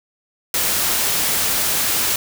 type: noise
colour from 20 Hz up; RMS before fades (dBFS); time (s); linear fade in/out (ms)
white; -19; 0.54-2.16; 2
effects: none